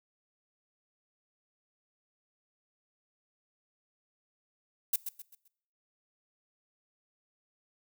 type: noise with echo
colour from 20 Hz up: violet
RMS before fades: -27 dBFS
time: 4.93-4.96 s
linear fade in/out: 5 ms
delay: 130 ms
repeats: 4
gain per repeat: -9 dB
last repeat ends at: 5.48 s
effects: noise-tail reverb RT60 0.7 s tail -22 dB re dry